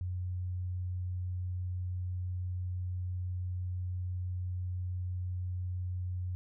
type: tone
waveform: sine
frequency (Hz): 90.6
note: F#2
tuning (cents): -36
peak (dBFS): -33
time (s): 0.01-6.35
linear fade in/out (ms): 0
effects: none